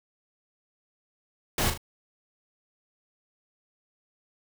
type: noise with echo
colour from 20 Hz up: pink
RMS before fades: -26 dBFS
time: 1.58-1.7 s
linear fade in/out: 2 ms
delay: 38 ms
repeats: 2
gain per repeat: -7 dB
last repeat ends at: 1.776 s
effects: none